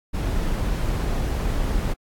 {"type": "noise", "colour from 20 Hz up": "brown", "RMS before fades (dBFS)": -23, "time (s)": [0.13, 1.94], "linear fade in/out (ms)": 20, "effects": ["AAC 64 kbps"]}